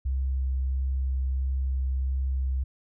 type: tone with vibrato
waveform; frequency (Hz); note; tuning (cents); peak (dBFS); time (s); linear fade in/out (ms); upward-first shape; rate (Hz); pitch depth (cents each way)
sine; 65.8; C2; +10; -24; 0.05-2.64; 10; sine; 1.5; 9
effects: none